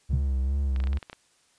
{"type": "tone with vibrato", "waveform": "triangle", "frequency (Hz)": 67.7, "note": "C#2", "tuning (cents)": -40, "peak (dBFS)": -21, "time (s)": [0.09, 0.99], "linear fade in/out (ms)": 20, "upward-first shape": "sine", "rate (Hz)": 2.5, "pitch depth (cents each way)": 67}
{"type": "tone with exponential decay", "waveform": "sine", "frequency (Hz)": 130.81, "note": "C3", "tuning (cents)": 0, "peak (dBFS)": -19, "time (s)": [0.13, 0.27], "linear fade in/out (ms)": 5, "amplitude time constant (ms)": 29}
{"type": "clicks", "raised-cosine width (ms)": 0.3, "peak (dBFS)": -24, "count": 9, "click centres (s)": [0.762, 0.802, 0.839, 0.872, 0.931, 0.972, 1.028, 1.098, 1.13]}
{"effects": ["white hiss -64 dBFS RMS until 1.58 s", "resampled to 22050 Hz"]}